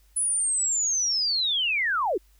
sine linear sweep, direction down, 10090 to 310.3 Hz, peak -22 dBFS, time 0.16-2.18 s, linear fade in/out 10 ms, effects added 50 Hz sine -56 dBFS peak until 2.39 s + white hiss -65 dBFS RMS until 2.39 s

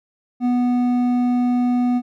triangle tone with hard clipping, 246 Hz, B3, 7 cents flat, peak -17 dBFS, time 0.4-2.02 s, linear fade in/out 50 ms, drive 10 dB, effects none

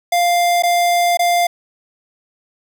square tone with dropouts, 698.5 Hz, F5, in tune, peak -13 dBFS, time 0.12-1.47 s, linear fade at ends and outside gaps 5 ms, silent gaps 0.624-0.634 / 1.172-1.192 s, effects none

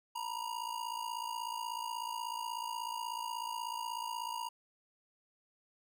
square ring-modulated tone, 949 Hz, A#5, 31 cents sharp, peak -35 dBFS, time 0.15-4.49 s, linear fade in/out 10 ms, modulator 28.2 Hz, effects none

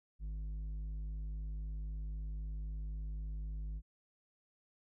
square tone with low-pass filter, 51.91 Hz, G#1, in tune, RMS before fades -41 dBFS, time 0.19-3.82 s, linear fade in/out 50 ms, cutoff 120 Hz, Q 0.86, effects none

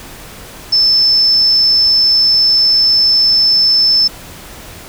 sine tone, 5274 Hz, E8, in tune, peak -7 dBFS, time 0.72-4.08 s, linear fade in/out 10 ms, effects pink hiss -33 dBFS RMS until 4.88 s

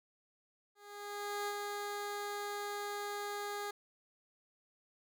15% pulse tone with ADSR envelope, 410 Hz, G#4, 22 cents flat, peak -29 dBFS, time 0.75-3.71 s, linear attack 730 ms, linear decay 44 ms, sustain -3 dB, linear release 6 ms, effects none

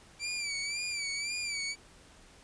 20% pulse tone with vibrato, 2327 Hz, D7, 17 cents flat, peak -28 dBFS, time 0.19-1.76 s, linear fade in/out 50 ms, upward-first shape sine, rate 1.9 Hz, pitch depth 76 cents each way, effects pink hiss -57 dBFS RMS until 2.43 s + resampled to 22050 Hz

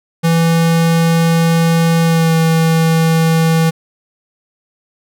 square tone with pitch glide, 165.7 to 162.85 Hz, E3 to E3, +9 to -21 cents, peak -10 dBFS, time 0.23-3.71 s, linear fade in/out 20 ms, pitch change -30 cents, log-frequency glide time 2.02-2.35 s, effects none

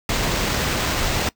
pink noise with sample-and-hold, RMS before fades -22 dBFS, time 0.09-1.29 s, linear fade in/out 2 ms, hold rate 11025 Hz, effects noise-tail reverb RT60 0.1 s tail -20 dB re dry

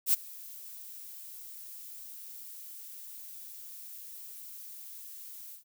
violet noise with ADSR envelope, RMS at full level -22 dBFS, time 0.06-5.64 s, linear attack 75 ms, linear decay 15 ms, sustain -24 dB, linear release 120 ms, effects none

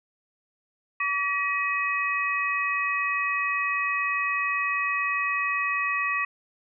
sine tone cluster, 1143 / 1916 / 2534 Hz, D6 / A#6 / D#7, -47 / +47 / +31 cents, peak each -28 / -28 / -28 dBFS, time 1-6.25 s, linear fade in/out 5 ms, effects none

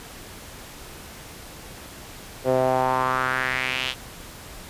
sawtooth tone with band-pass filter sweep, 129.2 Hz, C3, 21 cents flat, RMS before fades -23 dBFS, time 2.44-3.95 s, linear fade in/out 50 ms, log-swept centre 510 to 3300 Hz, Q 3.2, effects pink hiss -41 dBFS RMS until 4.69 s + resampled to 32000 Hz

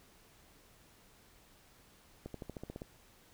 accelerating click train, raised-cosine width 2 ms, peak -29 dBFS, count 9, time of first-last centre 2.26-2.819 s, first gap 83 ms, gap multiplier 0.95, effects pink hiss -63 dBFS RMS until 3.33 s

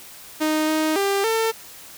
sawtooth tone with pitch steps, 309.9 / 312.4 / 396.5 / 448.8 Hz, D#4 / D#4 / G4 / A4, -7 / +7 / +20 / +34 cents, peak -15 dBFS, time 0.4-1.52 s, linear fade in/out 20 ms, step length 280 ms, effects white hiss -42 dBFS RMS until 1.97 s

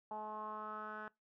10% pulse tone with low-pass filter sweep, 213.9 Hz, A3, 49 cents flat, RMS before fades -45 dBFS, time 0.11-1.08 s, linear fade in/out 2 ms, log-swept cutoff 870 to 1600 Hz, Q 5.6, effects noise-tail reverb RT60 0.2 s tail -23 dB re dry

